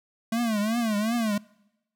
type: tone with vibrato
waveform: square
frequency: 221.2 Hz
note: A3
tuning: 9 cents sharp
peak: -24 dBFS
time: 0.32-1.38 s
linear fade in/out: 5 ms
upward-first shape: triangle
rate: 2.7 Hz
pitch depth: 160 cents each way
effects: noise-tail reverb RT60 0.9 s tail -24 dB re dry